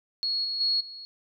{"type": "tone with level steps", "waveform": "sine", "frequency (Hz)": 4329, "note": "C#8", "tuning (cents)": -42, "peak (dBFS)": [-25, -28, -22, -39], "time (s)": [0.23, 1.05], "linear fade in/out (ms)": 0, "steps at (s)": [0.44, 0.6, 0.8], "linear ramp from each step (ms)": 10, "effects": []}